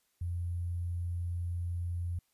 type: tone with sample-and-hold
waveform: sine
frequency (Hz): 87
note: F2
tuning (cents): -6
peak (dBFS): -32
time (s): 0.21-2.19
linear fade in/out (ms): 5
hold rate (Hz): 11025
effects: white hiss -75 dBFS RMS until 2.33 s + resampled to 32000 Hz